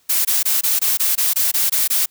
blue noise bursts, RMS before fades -17 dBFS, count 11, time 0.09-2.06 s, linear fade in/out 10 ms, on 160 ms, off 21 ms, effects white hiss -59 dBFS RMS until 2.1 s

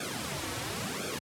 pink noise with flanger, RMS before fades -35 dBFS, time 0-1.19 s, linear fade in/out 5 ms, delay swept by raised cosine 1 to 5 ms, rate 0.95 Hz, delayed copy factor -1, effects high-pass 100 Hz 12 dB/octave + low-pass 11000 Hz 12 dB/octave

